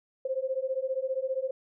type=beating tone pair; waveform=sine; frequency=518 / 533 Hz; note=C5 / C5; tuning=-17 / +32 cents; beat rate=15 Hz; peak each=-31 dBFS; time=0.25-1.51 s; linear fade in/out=5 ms; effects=none